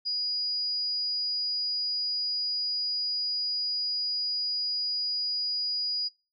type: tone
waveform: sine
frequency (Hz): 4900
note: D#8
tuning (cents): -27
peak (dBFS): -27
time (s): 0.05-6.09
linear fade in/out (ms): 20
effects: noise-tail reverb RT60 0.3 s tail -23 dB re dry + MP3 32 kbps